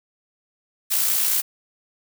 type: noise with amplitude modulation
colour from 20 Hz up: blue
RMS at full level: -19 dBFS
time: 0.9-1.42 s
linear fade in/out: 20 ms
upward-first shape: sine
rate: 60.7 Hz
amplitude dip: 40%
effects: none